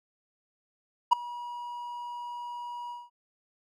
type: tone with ADSR envelope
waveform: triangle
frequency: 963 Hz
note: B5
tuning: 44 cents flat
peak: -11 dBFS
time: 1.11-3.1 s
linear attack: 18 ms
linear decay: 7 ms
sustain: -23 dB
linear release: 200 ms
effects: none